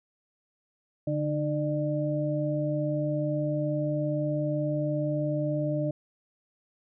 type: tone cluster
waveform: sine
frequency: 146.6 / 303.3 / 599 Hz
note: D3 / D#4 / D5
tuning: -3 / -44 / +34 cents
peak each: -29 / -31 / -30 dBFS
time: 1.07-5.91 s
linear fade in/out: 5 ms
effects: none